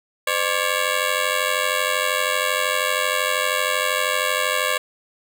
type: ring-modulated tone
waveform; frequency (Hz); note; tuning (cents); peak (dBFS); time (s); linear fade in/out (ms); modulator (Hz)
10% pulse; 558; C#5; +11; -8; 0.27-4.78; 5; 46.4
effects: none